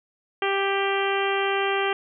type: harmonic tone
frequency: 393.6 Hz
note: G4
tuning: 7 cents sharp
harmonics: 1 / 2 / 3 / 4 / 5 / 6 / 7 / 8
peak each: -25 / -28 / -30 / -31 / -32 / -33 / -33 / -34 dBFS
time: 0.42-1.93 s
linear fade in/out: 2 ms
effects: none